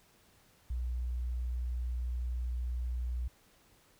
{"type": "tone", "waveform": "sine", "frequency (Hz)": 61, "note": "B1", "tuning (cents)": -21, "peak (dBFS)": -32, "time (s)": [0.7, 3.28], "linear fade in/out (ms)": 5, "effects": ["pink hiss -65 dBFS RMS until 3.99 s"]}